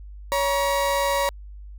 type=tone pair together; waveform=35% pulse; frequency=560 / 954.2 Hz; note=C#5 / A#5; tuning=+18 / +40 cents; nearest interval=major sixth; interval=922 cents; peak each=-21 / -22 dBFS; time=0.32-1.29 s; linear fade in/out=0 ms; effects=added 50 Hz sine -37 dBFS peak until 1.78 s